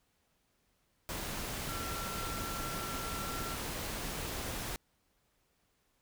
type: tone in noise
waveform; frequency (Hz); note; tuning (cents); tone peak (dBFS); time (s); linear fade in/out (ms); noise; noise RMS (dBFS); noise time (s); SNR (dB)
sine; 1356; E6; +49; -42; 1.69-3.55; 0; pink; -39; 1.09-4.76; -6
effects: pink hiss -75 dBFS RMS until 6.01 s